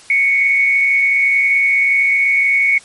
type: tone with frequency modulation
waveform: sine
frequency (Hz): 2217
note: C#7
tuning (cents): 0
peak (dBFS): -10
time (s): 0.1-2.78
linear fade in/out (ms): 2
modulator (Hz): 166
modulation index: 0.33
effects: white hiss -42 dBFS RMS until 2.84 s + MP3 48 kbps